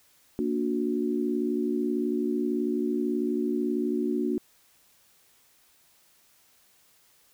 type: chord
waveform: sine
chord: Bb augmented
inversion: none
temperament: just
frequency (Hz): 233.1 / 291.4 / 364.2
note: Bb3 / D4 / F#4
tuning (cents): 0 / -13 / -27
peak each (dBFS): -29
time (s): 0.39-4.38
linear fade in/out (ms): 0
effects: white hiss -62 dBFS RMS until 7.33 s